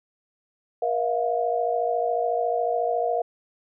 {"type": "tone cluster", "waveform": "sine", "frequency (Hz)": [476.4, 653, 707], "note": ["A#4", "E5", "F5"], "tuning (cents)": [38, -17, 21], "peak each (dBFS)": [-26, -27, -25], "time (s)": [0.82, 3.22], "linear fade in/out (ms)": 5, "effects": []}